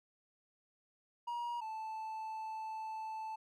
triangle tone pair in turn, 952 / 878 Hz, A#5 / A5, +36 / -4 cents, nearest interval minor second, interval 140 cents, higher first, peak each -35 / -38 dBFS, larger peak first, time 1.27-1.61 / 1.61-3.36 s, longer second, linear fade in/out 10 ms, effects none

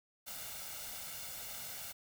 white noise with comb filter, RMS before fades -45 dBFS, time 0.26-1.93 s, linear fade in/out 20 ms, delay 1.4 ms, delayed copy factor +0.6, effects none

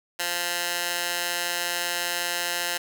15% pulse tone with high-pass filter, 174.61 Hz, F3, in tune, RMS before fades -28 dBFS, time 0.19-2.78 s, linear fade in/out 10 ms, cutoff 1300 Hz, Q 0.52, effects none

